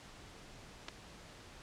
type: clicks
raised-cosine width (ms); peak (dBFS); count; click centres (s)
0.2; -25; 2; 0.884 / 0.887
effects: pink hiss -54 dBFS RMS until 1.62 s + low-pass 7000 Hz 12 dB/octave

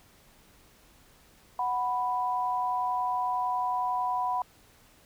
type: tone pair together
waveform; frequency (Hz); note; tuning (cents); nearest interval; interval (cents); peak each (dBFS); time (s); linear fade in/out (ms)
sine; 740 / 989.1; F#5 / B5; 0 / +2; perfect fourth; 502; -30 / -28; 1.59-4.42; 2
effects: pink hiss -59 dBFS RMS until 5.05 s

